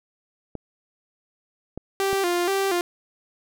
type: clicks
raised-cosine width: 2 ms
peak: -19 dBFS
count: 3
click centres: 0.553 / 1.776 / 2.13 s
type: tone with vibrato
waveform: sawtooth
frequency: 370 Hz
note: F#4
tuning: in tune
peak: -17 dBFS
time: 2-2.81 s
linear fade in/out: 0 ms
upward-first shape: square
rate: 2.1 Hz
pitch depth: 94 cents each way
effects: none